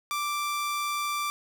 sawtooth tone, 1174.7 Hz, D6, in tune, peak -24 dBFS, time 0.11-1.3 s, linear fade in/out 0 ms, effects none

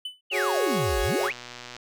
triangle tone with exponential decay, 3003 Hz, F#7, 25 cents sharp, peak -26 dBFS, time 0.05-0.21 s, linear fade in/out 5 ms, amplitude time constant 34 ms
sine exponential two-way sweep, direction down then up, 3136 to 43.95 to 3136 Hz, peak -26 dBFS, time 0.3-1.33 s, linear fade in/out 20 ms, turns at 1.01 s
sawtooth chord, F# suspended second, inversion none, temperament equal, 370 / 415.3 / 554.4 Hz, F#4 / G#4 / C#5, 0 / 0 / 0 cents, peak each -25 dBFS, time 0.31-1.31 s, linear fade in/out 50 ms
click train, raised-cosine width 0.2 ms, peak -22 dBFS, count 70, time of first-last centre 1.2-1.766 s, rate 122 Hz
effects none

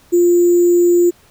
sine tone with sample-and-hold, 349.2 Hz, F4, in tune, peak -8 dBFS, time 0.12-1.11 s, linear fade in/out 20 ms, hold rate 7350 Hz, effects pink hiss -50 dBFS RMS until 1.3 s

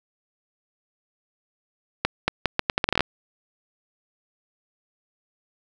accelerating click train, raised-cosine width 0.3 ms, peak -3 dBFS, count 13, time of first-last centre 2.05-3.007 s, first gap 230 ms, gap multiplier 0.77, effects none

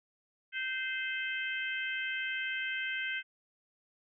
harmonic tone, 519 Hz, C5, 14 cents flat, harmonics 3 / 4 / 5 / 6, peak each -36 / -38 / -40 / -42 dBFS, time 0.52-3.23 s, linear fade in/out 50 ms, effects none

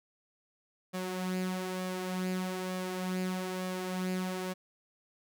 sawtooth tone with flanger, 184.5 Hz, F#3, 5 cents flat, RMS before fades -35 dBFS, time 0.93-4.54 s, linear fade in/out 20 ms, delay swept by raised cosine 1.7 to 5 ms, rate 1.1 Hz, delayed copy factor +0.5, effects none

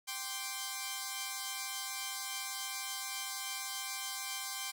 5% pulse chord, G suspended fourth, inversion none, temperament equal, 784 / 1046.5 / 1174.7 Hz, G5 / C6 / D6, 0 / 0 / 0 cents, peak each -30 / -29 / -34 dBFS, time 0.07-4.72 s, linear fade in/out 20 ms, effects none

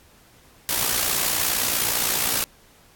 white noise with amplitude modulation, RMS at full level -20 dBFS, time 0.69-2.44 s, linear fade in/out 0 ms, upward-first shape sine, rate 59.5 Hz, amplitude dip 55%, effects pink hiss -54 dBFS RMS until 2.95 s + AAC 64 kbps

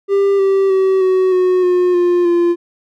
triangle tone with pitch steps, 396.7 / 389 / 381.4 / 374 / 366.7 / 359.6 / 352.6 / 345.7 Hz, G4 / G4 / G4 / F#4 / F#4 / F#4 / F4 / F4, +21 / -13 / -47 / +19 / -15 / -49 / +17 / -18 cents, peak -8 dBFS, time 0.08-2.56 s, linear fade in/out 50 ms, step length 310 ms, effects none

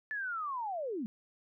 sine linear sweep, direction down, 1755 to 200 Hz, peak -34 dBFS, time 0.11-1.06 s, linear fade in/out 0 ms, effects none

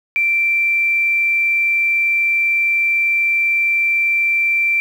sine tone with quantisation, 2349 Hz, D7, in tune, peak -13 dBFS, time 0.16-4.8 s, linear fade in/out 0 ms, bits 7, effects none

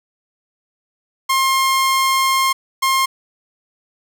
sawtooth tone bursts at uneven times, 1065 Hz, C6, 30 cents sharp, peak -10 dBFS, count 2, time 1.29-2.53 / 2.82-3.06 s, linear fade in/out 10 ms, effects none

